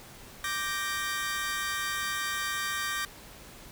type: chord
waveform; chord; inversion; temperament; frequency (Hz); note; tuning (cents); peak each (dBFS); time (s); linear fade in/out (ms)
sawtooth; G minor; second; equal; 1174.7 / 1568 / 1864.7; D6 / G6 / Bb6; 0 / 0 / 0; -31; 0.44-3.05; 2
effects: pink hiss -49 dBFS RMS until 3.71 s